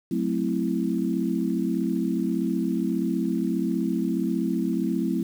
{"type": "chord", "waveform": "sine", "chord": "F# half-diminished seventh", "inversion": "none", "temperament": "equal", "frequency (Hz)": [185, 220, 261.6, 329.6], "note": ["F#3", "A3", "C4", "E4"], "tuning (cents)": [0, 0, 0, 0], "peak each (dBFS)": -28, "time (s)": [0.11, 5.23], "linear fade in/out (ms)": 5, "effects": ["8-bit"]}